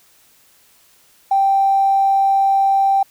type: tone with tanh clipping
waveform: triangle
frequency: 783 Hz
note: G5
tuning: 2 cents flat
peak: -11 dBFS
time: 1.31-3.03 s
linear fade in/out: 5 ms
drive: 2 dB
effects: white hiss -53 dBFS RMS until 3.1 s